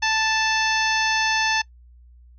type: harmonic tone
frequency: 880 Hz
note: A5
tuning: in tune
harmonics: 1 / 2 / 3 / 4 / 5 / 6 / 7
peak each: -24 / -23 / -26 / -30 / -31 / -30 / -31 dBFS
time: 0.02-1.62 s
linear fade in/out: 10 ms
effects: noise-tail reverb RT60 0.1 s tail -23 dB re dry + added 60 Hz sine -46 dBFS peak until 2.38 s